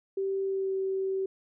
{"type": "tone with pitch glide", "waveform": "sine", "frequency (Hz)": [388.4, 383.7], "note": ["G4", "G4"], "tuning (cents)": [-16, -37], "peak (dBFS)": -27, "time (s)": [0.17, 1.26], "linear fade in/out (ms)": 5, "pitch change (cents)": -21, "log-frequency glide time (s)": [0.43, 0.74], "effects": []}